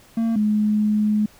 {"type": "tone pair in turn", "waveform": ["triangle", "sine"], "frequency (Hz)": [227.6, 211.6], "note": ["A#3", "G#3"], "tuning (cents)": [-41, 33], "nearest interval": "minor second", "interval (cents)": 126, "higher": "first", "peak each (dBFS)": -16, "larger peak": "neither", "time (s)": [[0.17, 0.36], [0.36, 1.26]], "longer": "second", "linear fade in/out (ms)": 5, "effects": ["pink hiss -51 dBFS RMS until 1.39 s"]}